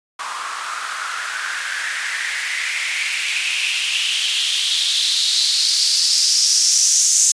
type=noise with band-pass filter sweep; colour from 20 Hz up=blue; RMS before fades=-19 dBFS; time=0.19-7.32 s; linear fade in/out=5 ms; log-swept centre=1100 to 6600 Hz; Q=4.5; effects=resampled to 22050 Hz